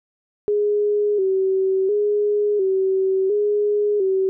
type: tone with vibrato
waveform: sine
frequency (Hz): 398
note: G4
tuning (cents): +26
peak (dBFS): -16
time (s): 0.48-4.29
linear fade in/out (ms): 0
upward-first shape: square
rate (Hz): 0.71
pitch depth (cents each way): 72
effects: none